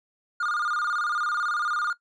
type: tone with vibrato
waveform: triangle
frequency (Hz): 1312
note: E6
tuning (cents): -9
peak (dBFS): -22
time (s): 0.4-1.93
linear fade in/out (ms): 5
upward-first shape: square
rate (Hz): 18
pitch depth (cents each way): 140
effects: noise-tail reverb RT60 0.1 s tail -18 dB re dry + resampled to 22050 Hz